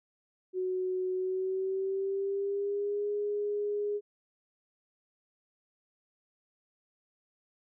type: tone with pitch glide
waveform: sine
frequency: 370 to 412.9 Hz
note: F#4 to G#4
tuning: 0 to -10 cents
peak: -29 dBFS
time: 0.53-4.01 s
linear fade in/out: 50 ms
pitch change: +190 cents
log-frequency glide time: 1.13-3.09 s
effects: none